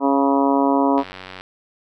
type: harmonic tone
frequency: 138.59 Hz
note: C#3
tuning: in tune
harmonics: 2 / 3 / 4 / 5 / 6 / 7 / 8 / 9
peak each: -17 / -24 / -24 / -23 / -28 / -21 / -31 / -33 dBFS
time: 0-1.04 s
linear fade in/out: 50 ms
type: click train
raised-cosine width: 0.3 ms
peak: -18 dBFS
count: 41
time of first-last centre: 0.98-1.41 s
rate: 93.1 Hz
effects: none